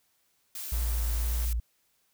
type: noise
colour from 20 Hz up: blue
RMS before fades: -38 dBFS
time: 0.55-1.53 s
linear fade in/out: 2 ms
type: tone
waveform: sine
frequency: 57.6 Hz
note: A#1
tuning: 20 cents flat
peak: -26 dBFS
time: 0.72-1.6 s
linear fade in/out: 5 ms
type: click train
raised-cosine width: 0.5 ms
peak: -35 dBFS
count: 108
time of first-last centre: 0.73-1.448 s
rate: 149 Hz
effects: white hiss -71 dBFS RMS until 2.13 s